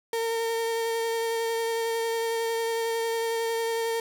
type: tone with vibrato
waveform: 35% pulse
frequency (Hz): 457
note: A#4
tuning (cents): -34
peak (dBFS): -24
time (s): 0.13-4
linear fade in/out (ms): 2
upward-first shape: sine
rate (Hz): 11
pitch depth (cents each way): 13
effects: none